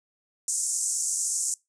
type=band-pass noise; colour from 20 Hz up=pink; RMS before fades=-28 dBFS; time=0.48-1.54 s; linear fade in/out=2 ms; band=6400 to 9100 Hz; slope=48 dB/octave; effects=noise-tail reverb RT60 0.2 s tail -23 dB re dry